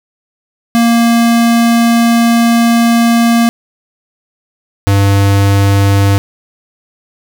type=tone pair in turn; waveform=square; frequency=233.1 / 99.35 Hz; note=A#3 / G2; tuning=0 / +24 cents; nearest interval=octave + minor third; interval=1476 cents; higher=first; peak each=-7 dBFS; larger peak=neither; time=0.75-3.49 / 4.87-6.18 s; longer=first; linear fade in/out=0 ms; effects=none